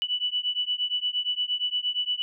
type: beating tone pair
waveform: sine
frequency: 2960 / 2968.6 Hz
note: F#7 / F#7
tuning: 0 / +5 cents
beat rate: 8.6 Hz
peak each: -28 dBFS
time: 0.02-2.22 s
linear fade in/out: 0 ms
effects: none